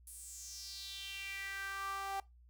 sawtooth tone with high-pass filter sweep, 392 Hz, G4, in tune, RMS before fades -44 dBFS, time 0.07-2.2 s, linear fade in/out 2 ms, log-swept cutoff 10000 to 800 Hz, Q 4.3, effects noise-tail reverb RT60 0.2 s tail -20 dB re dry + added 60 Hz sine -59 dBFS peak until 2.49 s

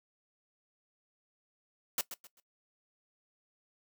white noise with echo, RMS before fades -31 dBFS, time 1.98-2.01 s, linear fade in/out 2 ms, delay 130 ms, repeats 3, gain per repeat -11 dB, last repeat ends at 2.4 s, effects noise-tail reverb RT60 0.1 s tail -17 dB re dry + high-pass 200 Hz 12 dB/octave

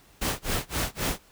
pink noise with tremolo, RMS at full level -26 dBFS, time 0.21-1.21 s, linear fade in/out 10 ms, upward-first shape sine, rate 3.8 Hz, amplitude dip 100%, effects pink hiss -57 dBFS RMS until 1.31 s

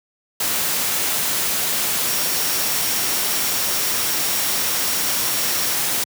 sine tone in noise, 5588 Hz, F8, in tune, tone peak -30 dBFS, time 2.07-5.75 s, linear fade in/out 5 ms, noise white, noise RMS -21 dBFS, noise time 0.4-6.04 s, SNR -12 dB, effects high-pass 100 Hz 12 dB/octave

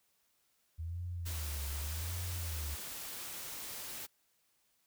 sine tone with vibrato, 79.3 Hz, D#2, 33 cents sharp, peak -37 dBFS, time 0.78-2.76 s, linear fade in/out 20 ms, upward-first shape sine, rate 0.85 Hz, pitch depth 190 cents each way
white noise, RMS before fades -44 dBFS, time 1.25-4.07 s, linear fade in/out 20 ms
effects white hiss -75 dBFS RMS until 4.86 s

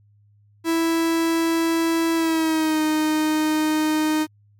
45% pulse tone with pitch glide, 329.6 to 309.3 Hz, E4 to D#4, 0 to -10 cents, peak -18 dBFS, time 0.64-4.27 s, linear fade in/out 50 ms, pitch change -110 cents, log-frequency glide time 2.15-2.82 s, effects added 103 Hz sine -53 dBFS peak until 4.59 s + MP3 96 kbps

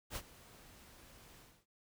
pink noise with ADSR envelope, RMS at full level -40 dBFS, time 0.1-1.66 s, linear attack 61 ms, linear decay 53 ms, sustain -19 dB, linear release 270 ms, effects none

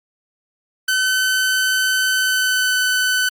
sawtooth tone with pitch glide, 1522 to 1507.1 Hz, F#6 to F#6, +48 to +31 cents, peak -12 dBFS, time 0.88-3.29 s, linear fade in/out 5 ms, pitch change -17 cents, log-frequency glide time 2.16-2.78 s, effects Opus 32 kbps

